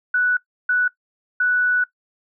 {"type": "tone bursts at uneven times", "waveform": "sine", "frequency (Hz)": 1480, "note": "F#6", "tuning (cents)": 0, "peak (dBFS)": -15, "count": 3, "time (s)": [[0.14, 0.37], [0.69, 0.88], [1.4, 1.84]], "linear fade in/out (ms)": 5, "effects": ["noise-tail reverb RT60 0.1 s tail -19 dB re dry"]}